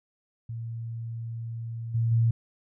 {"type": "tone with level steps", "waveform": "sine", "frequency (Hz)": 115, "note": "A#2", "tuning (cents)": -23, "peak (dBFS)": [-32, -22, -19], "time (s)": [0.49, 2.31], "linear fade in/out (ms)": 5, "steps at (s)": [1.94, 2.11], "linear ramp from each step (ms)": 10, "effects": []}